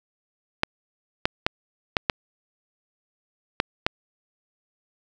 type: clicks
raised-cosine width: 0.3 ms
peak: -3 dBFS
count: 7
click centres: 0.634 / 1.255 / 1.465 / 1.968 / 2.098 / 3.601 / 3.865 s
effects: none